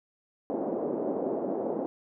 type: band-pass noise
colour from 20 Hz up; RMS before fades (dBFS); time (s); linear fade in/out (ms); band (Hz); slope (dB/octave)
pink; -31; 0.5-1.86; 0; 260 to 640; 24
effects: none